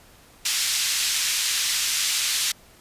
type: band-pass noise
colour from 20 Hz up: white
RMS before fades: -24 dBFS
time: 0.45-2.52 s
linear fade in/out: 5 ms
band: 2400 to 6800 Hz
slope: 12 dB/octave
effects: pink hiss -52 dBFS RMS until 2.8 s + resampled to 32000 Hz